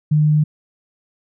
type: tone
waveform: sine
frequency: 151.6 Hz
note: D#3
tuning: 45 cents flat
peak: -11 dBFS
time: 0.11-0.44 s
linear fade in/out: 10 ms
effects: none